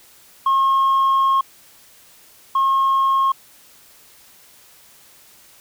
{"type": "tone pair in turn", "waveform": "sine", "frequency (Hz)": [1079, 1079], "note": ["C#6", "C#6"], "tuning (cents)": [-47, -47], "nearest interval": "unison", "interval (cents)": 0, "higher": "neither", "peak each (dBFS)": [-11, -12], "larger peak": "first", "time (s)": [[0.46, 1.41], [2.55, 3.32]], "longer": "first", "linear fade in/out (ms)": 5, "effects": ["tanh soft clip ceiling -12 dBFS", "white hiss -49 dBFS RMS until 5.6 s"]}